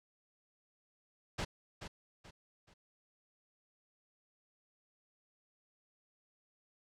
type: noise with echo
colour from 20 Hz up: pink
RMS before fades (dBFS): -37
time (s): 1.38-1.45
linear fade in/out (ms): 10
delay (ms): 430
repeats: 3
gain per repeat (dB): -9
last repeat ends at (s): 2.74
effects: low-pass 6000 Hz 12 dB/octave